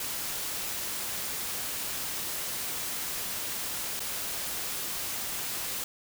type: noise with dropouts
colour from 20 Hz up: white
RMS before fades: -34 dBFS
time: 0-5.84 s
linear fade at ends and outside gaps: 2 ms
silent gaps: 3.995-4.003 s
effects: none